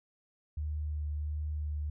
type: tone with vibrato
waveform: sine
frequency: 75.2 Hz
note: D2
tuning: 42 cents sharp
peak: -32 dBFS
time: 0.57-1.9 s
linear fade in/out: 5 ms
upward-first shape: sine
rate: 1.4 Hz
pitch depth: 14 cents each way
effects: none